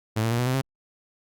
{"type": "tone with pitch steps", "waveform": "sawtooth", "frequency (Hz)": [109.4, 113.91, 118.61, 123.51, 128.6, 133.91], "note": ["A2", "A#2", "A#2", "B2", "C3", "C3"], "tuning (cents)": [-9, -40, 30, 1, -30, 41], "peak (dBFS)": -18, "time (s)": [0.16, 0.616], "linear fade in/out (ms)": 10, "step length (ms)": 76, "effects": ["Opus 48 kbps"]}